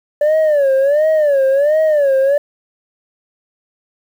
sine tone with vibrato, 580 Hz, D5, 22 cents flat, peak -7 dBFS, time 0.21-2.38 s, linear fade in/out 5 ms, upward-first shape sine, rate 1.4 Hz, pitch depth 150 cents each way, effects tanh soft clip ceiling -9 dBFS + 7-bit

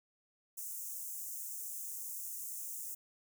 white high-pass noise, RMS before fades -43 dBFS, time 0.57-2.95 s, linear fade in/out 10 ms, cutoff 6300 Hz, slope 48 dB/octave, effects none

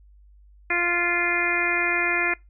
harmonic tone, 348.2 Hz, F4, 5 cents flat, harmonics 1 / 2 / 3 / 4 / 5 / 6 / 7, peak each -30 / -32 / -34 / -30 / -27 / -25 / -26 dBFS, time 0.7-2.34 s, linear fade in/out 5 ms, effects noise-tail reverb RT60 0.2 s tail -23 dB re dry + added 50 Hz sine -49 dBFS peak until 2.49 s

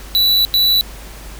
square tone bursts at uneven times, 3951 Hz, B7, in tune, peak -11 dBFS, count 2, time 0.15-0.45 / 0.54-0.81 s, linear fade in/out 0 ms, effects added 50 Hz sine -33 dBFS peak until 1.39 s + pink hiss -37 dBFS RMS until 1.39 s

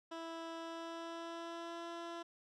15% pulse tone with pitch glide, 329.6 to 338.5 Hz, E4 to E4, 0 to +46 cents, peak -37 dBFS, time 0.11-2.23 s, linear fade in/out 10 ms, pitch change +46 cents, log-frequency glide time 0.57-1.88 s, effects low-pass 5000 Hz 12 dB/octave

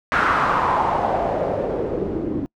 white noise with low-pass filter sweep, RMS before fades -21 dBFS, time 0.12-2.46 s, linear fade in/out 0 ms, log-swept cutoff 1500 to 290 Hz, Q 3.4, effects noise-tail reverb RT60 0.1 s tail -26 dB re dry

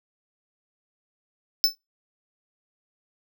square tone with exponential decay, 5274 Hz, E8, in tune, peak -12 dBFS, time 1.64-1.75 s, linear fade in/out 0 ms, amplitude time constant 22 ms, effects noise-tail reverb RT60 0.2 s tail -19 dB re dry

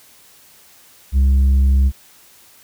sine tone with tanh clipping, 67.1 Hz, C2, 44 cents sharp, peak -11 dBFS, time 1.12-1.92 s, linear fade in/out 50 ms, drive 4 dB, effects white hiss -48 dBFS RMS until 2.63 s

